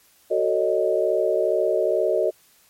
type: chord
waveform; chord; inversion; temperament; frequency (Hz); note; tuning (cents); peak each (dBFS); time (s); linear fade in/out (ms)
sine; D# half-diminished seventh; first; just; 373.4 / 448 / 560 / 622.3; F#4 / A4 / C#5 / D#5; +16 / +31 / +18 / 0; -24 / -24 / -25 / -22; 0.3-2.31; 20
effects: white hiss -57 dBFS RMS until 2.69 s + MP3 64 kbps